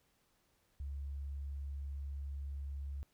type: tone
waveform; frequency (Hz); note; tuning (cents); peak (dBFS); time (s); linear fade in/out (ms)
sine; 69.9; C#2; +15; -39; 0.8-3.03; 0
effects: pink hiss -75 dBFS RMS until 3.13 s